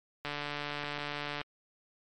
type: click train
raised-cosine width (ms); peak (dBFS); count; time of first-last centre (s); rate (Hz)
0.3; -20; 171; 0.25-1.414; 146
effects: MP3 64 kbps